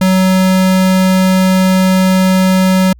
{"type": "tone", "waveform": "square", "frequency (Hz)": 187.2, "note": "F#3", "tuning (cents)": 20, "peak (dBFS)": -8, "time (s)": [0.01, 2.93], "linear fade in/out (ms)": 5, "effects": ["added 60 Hz sine -36 dBFS peak until 2.99 s"]}